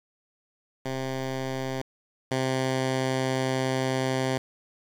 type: tone pair in turn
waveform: 10% pulse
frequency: 131.9 / 130.99 Hz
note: C3 / C3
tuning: +14 / +2 cents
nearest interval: unison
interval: 12 cents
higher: first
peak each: -22 / -16 dBFS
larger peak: second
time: 0.85-1.82 / 2.31-4.38 s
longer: second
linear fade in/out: 5 ms
effects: low-pass 8000 Hz 12 dB/octave + 7-bit